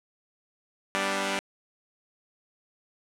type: chord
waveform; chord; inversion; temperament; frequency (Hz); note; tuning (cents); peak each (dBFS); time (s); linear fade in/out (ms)
5% pulse; G major; none; equal; 196 / 246.9 / 293.7; G3 / B3 / D4; 0 / 0 / 0; -18 / -24 / -20; 0.95-1.39; 0
effects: low-pass 9000 Hz 12 dB/octave